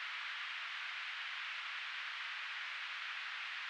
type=band-pass noise; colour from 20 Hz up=pink; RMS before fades=-44 dBFS; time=0-3.69 s; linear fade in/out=0 ms; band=1400 to 3200 Hz; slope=24 dB/octave; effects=none